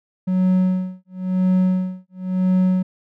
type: tone with tremolo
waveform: triangle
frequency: 185 Hz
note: F#3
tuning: in tune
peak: -11 dBFS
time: 0.27-2.83 s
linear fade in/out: 10 ms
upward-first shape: sine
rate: 0.97 Hz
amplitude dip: 100%
effects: none